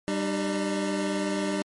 25% pulse tone pair together, 195.29 / 302.1 Hz, G3 / D4, -6 / +49 cents, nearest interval minor sixth, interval 755 cents, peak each -25 dBFS, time 0.08-1.62 s, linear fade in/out 0 ms, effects MP3 48 kbps

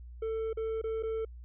triangle tone with dropouts, 445.1 Hz, A4, 20 cents sharp, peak -29 dBFS, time 0.22-1.25 s, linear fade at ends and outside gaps 5 ms, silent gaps 0.531-0.571 / 0.816-0.839 / 1.026-1.033 s, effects added 60 Hz sine -44 dBFS peak until 1.44 s + resampled to 8000 Hz

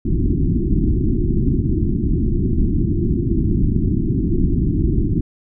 pink low-pass noise, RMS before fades -17 dBFS, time 0.05-5.21 s, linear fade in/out 5 ms, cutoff 370 Hz, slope 96 dB/octave, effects none

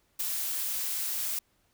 blue noise with ADSR envelope, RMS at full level -29 dBFS, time 0.19-1.39 s, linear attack 14 ms, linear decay 9 ms, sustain -3 dB, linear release 4 ms, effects pink hiss -70 dBFS RMS until 1.73 s

